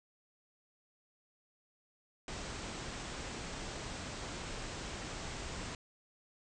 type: low-pass noise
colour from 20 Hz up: pink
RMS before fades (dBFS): -43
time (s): 2.28-5.75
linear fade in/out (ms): 2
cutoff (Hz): 8400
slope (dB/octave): 96
effects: none